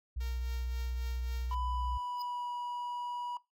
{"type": "tone with vibrato", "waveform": "sine", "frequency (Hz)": 61.74, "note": "B1", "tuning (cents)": 0, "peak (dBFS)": -33, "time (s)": [0.16, 1.98], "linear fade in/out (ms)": 10, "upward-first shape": "sine", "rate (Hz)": 16, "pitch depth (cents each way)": 33}
{"type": "tone with tremolo", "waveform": "5% pulse", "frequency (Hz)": 461.5, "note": "A#4", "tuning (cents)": -17, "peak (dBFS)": -35, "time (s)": [0.2, 1.55], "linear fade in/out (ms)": 10, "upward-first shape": "triangle", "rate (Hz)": 3.7, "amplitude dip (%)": 65}
{"type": "tone with pitch glide", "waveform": "triangle", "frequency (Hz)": [996, 971.6], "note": ["B5", "B5"], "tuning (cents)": [14, -29], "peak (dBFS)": -34, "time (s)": [1.51, 3.37], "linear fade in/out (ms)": 2, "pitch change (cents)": -43, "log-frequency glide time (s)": [1.63, 2.51]}
{"type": "tone with exponential growth", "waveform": "square", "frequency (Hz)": 4978, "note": "D#8", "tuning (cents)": 0, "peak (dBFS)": -39, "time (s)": [2.14, 2.22], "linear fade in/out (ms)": 1, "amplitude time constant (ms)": 17}
{"effects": ["noise-tail reverb RT60 0.2 s tail -20 dB re dry"]}